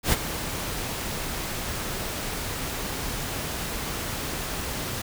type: noise with ADSR envelope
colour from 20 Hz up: pink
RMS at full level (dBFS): -20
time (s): 0.03-5.02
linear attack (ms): 97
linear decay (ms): 26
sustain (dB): -11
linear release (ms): 9
effects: none